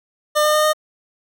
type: tone with pitch steps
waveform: 25% pulse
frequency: 602 / 606.2 / 610.4 / 614.6 Hz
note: D5 / D#5 / D#5 / D#5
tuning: +43 / -45 / -33 / -21 cents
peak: -10 dBFS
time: 0.35-0.734 s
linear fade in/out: 20 ms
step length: 96 ms
effects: none